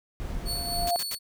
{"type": "noise", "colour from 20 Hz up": "brown", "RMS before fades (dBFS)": -33, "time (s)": [0.2, 0.89], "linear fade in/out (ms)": 0}
{"type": "tone with exponential growth", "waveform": "sine", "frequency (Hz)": 698.5, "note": "F5", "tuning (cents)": 0, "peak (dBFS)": -21, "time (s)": [0.22, 0.96], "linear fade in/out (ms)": 0, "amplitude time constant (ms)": 160}
{"type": "tone with tremolo", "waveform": "sawtooth", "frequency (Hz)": 4431, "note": "C#8", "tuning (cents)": -2, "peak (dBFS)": -26, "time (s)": [0.45, 1.19], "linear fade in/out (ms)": 50, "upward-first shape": "triangle", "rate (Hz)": 4.1, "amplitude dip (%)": 40}
{"type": "noise bursts", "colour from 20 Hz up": "white", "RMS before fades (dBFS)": -34, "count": 3, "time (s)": [0.87, 1.149], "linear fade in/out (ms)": 2, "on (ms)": 39, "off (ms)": 81}
{"effects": []}